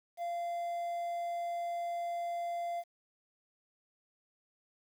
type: tone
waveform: triangle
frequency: 690 Hz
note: F5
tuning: 21 cents flat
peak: -32 dBFS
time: 0.17-2.84 s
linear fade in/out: 50 ms
effects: 10-bit